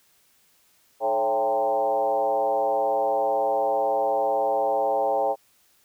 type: tone with frequency modulation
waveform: sine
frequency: 669 Hz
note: E5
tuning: 25 cents sharp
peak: -20 dBFS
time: 1-5.36 s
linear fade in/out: 50 ms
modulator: 120 Hz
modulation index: 1.7
effects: white hiss -62 dBFS RMS until 5.84 s